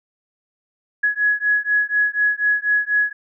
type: beating tone pair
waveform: sine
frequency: 1678 / 1682.1 Hz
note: G#6 / G#6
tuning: +17 / +22 cents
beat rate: 4.1 Hz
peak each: -19 / -19 dBFS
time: 1.03-3.13 s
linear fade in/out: 10 ms
effects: none